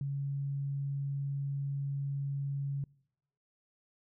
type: tone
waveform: sine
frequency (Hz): 139.6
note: C#3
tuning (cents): +13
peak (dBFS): -32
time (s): 0.01-2.84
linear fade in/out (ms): 2
effects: noise-tail reverb RT60 0.8 s tail -25 dB re dry